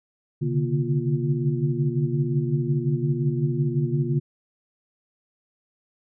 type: tone cluster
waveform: sine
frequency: 130.1 / 142.3 / 147.9 / 237.3 / 349.8 Hz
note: C3 / C#3 / D3 / A#3 / F4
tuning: -9 / +46 / +13 / +31 / +3 cents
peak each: -27 / -26 / -25 / -31 / -30 dBFS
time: 0.41-4.2 s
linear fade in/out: 20 ms
effects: none